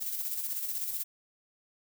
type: noise with tremolo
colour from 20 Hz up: violet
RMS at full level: -33 dBFS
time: 0-1.04 s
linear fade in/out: 20 ms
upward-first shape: square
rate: 16 Hz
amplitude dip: 40%
effects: none